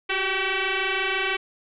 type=tone with frequency modulation; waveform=sine; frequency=370 Hz; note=F#4; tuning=in tune; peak=-22 dBFS; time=0.09-1.37 s; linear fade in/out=10 ms; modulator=383 Hz; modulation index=7.3; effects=none